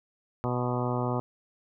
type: harmonic tone with a mistuned harmonic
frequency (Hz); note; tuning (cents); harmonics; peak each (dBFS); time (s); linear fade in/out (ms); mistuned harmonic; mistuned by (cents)
123.47; B2; 0; 1 / 2 / 3 / 4 / 5 / 6 / 7 / 8 / 9 / 10; -30 / -33 / -35 / -36 / -37 / -38 / -38 / -39 / -40 / -40; 0.44-1.2; 0; 9; -27
effects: none